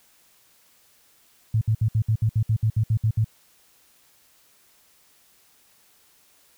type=tone bursts; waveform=sine; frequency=110 Hz; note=A2; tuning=in tune; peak=-17 dBFS; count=13; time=1.54-3.245 s; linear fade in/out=5 ms; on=73 ms; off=63 ms; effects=white hiss -59 dBFS RMS until 6.57 s